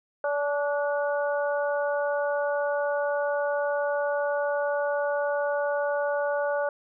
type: harmonic tone with a mistuned harmonic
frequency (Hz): 288.1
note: D4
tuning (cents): -33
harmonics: 2 / 3 / 4 / 5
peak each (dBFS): -25 / -33 / -37 / -33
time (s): 0.24-6.69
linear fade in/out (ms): 2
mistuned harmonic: 5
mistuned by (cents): +23
effects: none